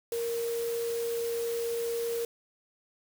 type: tone in noise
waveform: sine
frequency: 466.2 Hz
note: A#4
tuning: in tune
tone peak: -29 dBFS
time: 0.12-2.25 s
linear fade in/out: 2 ms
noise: white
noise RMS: -42 dBFS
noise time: 0.12-2.25 s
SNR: +10 dB
effects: none